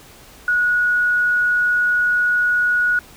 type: tone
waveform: sine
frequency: 1458 Hz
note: F#6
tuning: 26 cents flat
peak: -14 dBFS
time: 0.48-2.99 s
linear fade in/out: 2 ms
effects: pink hiss -44 dBFS RMS until 3.16 s